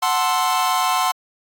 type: chord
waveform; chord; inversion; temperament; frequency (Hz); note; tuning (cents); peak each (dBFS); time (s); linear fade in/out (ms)
45% pulse; F# half-diminished seventh; none; equal; 740 / 880 / 1046.5 / 1318.5; F#5 / A5 / C6 / E6; 0 / 0 / 0 / 0; -22 / -25 / -20 / -26; 0.02-1.12; 10
effects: AAC 64 kbps